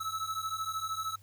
square beating tone pair, 1298 / 1311 Hz, E6 / E6, -27 / -10 cents, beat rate 13 Hz, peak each -37 / -37 dBFS, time 0-1.16 s, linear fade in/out 10 ms, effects added 99 Hz sine -55 dBFS peak until 1.22 s + white hiss -65 dBFS RMS until 1.22 s

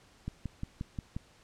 click train, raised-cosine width 5 ms, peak -23 dBFS, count 6, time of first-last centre 0.28-1.165 s, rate 5.65 Hz, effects pink hiss -61 dBFS RMS until 1.43 s + low-pass 8000 Hz 12 dB/octave

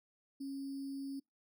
sine tone with sample-and-hold, 274.3 Hz, C#4, 18 cents flat, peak -39 dBFS, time 0.4-1.2 s, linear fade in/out 10 ms, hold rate 4900 Hz, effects noise-tail reverb RT60 0.2 s tail -26 dB re dry

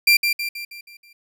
30% pulse tone with echo, 2371 Hz, D7, 16 cents sharp, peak -9 dBFS, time 0.07-0.17 s, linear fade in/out 5 ms, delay 160 ms, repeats 6, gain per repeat -6 dB, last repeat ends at 1.13 s, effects none

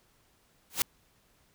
white noise with exponential growth, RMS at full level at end -22 dBFS, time 0.7-0.82 s, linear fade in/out 1 ms, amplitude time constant 25 ms, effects pink hiss -67 dBFS RMS until 1.54 s

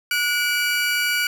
30% pulse tone pair together, 1456 / 2311 Hz, F#6 / D7, -28 / -28 cents, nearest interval minor sixth, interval 800 cents, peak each -19 / -20 dBFS, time 0.11-1.27 s, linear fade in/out 2 ms, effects none

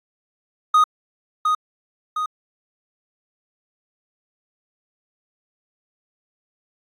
triangle tone with echo, 1244.5 Hz, D#6, in tune, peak -9 dBFS, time 0.74-0.84 s, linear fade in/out 5 ms, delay 710 ms, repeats 2, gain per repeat -5 dB, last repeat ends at 2.26 s, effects AAC 64 kbps

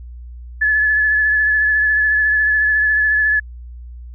sine tone with vibrato, 1720 Hz, A6, 40 cents flat, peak -12 dBFS, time 0.61-3.4 s, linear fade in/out 10 ms, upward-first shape sine, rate 14 Hz, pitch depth 21 cents each way, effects added 60 Hz sine -31 dBFS peak until 4.14 s

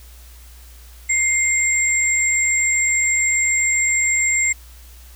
sine tone pair together, 2109 / 7516 Hz, C7 / A#8, +13 / +13 cents, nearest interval octave + minor seventh, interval 2200 cents, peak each -18 dBFS, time 1.09-4.53 s, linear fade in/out 10 ms, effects added 60 Hz sine -40 dBFS peak until 5.15 s + white hiss -48 dBFS RMS until 5.15 s

